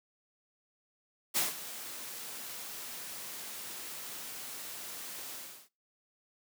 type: noise with ADSR envelope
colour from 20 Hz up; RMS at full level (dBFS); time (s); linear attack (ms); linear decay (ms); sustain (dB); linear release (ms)
white; -28; 1.34-5.69; 29; 160; -15; 340
effects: noise-tail reverb RT60 0.3 s tail -24 dB re dry + high-pass 150 Hz 12 dB/octave